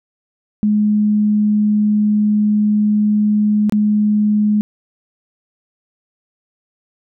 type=tone with dropouts; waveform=sine; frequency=210.1 Hz; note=G#3; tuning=20 cents sharp; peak=-11 dBFS; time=0.63-4.61 s; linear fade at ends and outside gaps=0 ms; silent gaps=3.696-3.723 s; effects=none

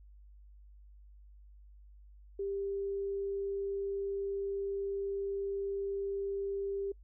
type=tone; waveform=sine; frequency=395.9 Hz; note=G4; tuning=17 cents sharp; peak=-33 dBFS; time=2.39-6.92 s; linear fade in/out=5 ms; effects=noise-tail reverb RT60 0.1 s tail -25 dB re dry + added 50 Hz sine -53 dBFS peak until 7.03 s

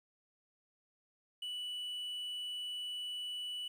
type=tone with quantisation; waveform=triangle; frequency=2960 Hz; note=F#7; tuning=in tune; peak=-37 dBFS; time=1.42-3.68 s; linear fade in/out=5 ms; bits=11; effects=none

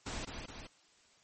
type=noise with echo; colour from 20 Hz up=pink; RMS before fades=-40 dBFS; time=0.06-0.25 s; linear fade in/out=5 ms; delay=210 ms; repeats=2; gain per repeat=-4 dB; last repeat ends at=0.67 s; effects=white hiss -66 dBFS RMS until 1.23 s + MP3 32 kbps

